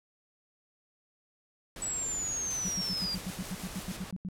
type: noise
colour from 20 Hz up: pink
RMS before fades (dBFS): -44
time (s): 1.76-4.11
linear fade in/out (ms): 2
type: linear sweep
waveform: sine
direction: down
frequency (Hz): 7890 to 4717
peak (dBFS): -31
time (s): 1.82-3.15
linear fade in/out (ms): 2
type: noise with tremolo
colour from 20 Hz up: white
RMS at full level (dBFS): -44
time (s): 2.5-3.97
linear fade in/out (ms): 10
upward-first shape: square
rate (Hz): 6.4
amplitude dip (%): 35
type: tone bursts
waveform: sine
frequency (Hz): 184.9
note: F#3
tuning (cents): -1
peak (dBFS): -33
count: 14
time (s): 2.65-4.287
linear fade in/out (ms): 0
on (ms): 38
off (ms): 85
effects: low-pass 12000 Hz 12 dB/octave